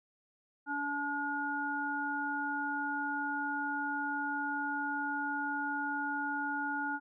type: harmonic tone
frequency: 287.4 Hz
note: D4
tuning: 37 cents flat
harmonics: 1 / 3 / 5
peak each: -39 / -37 / -35 dBFS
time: 0.66-7 s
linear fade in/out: 50 ms
effects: none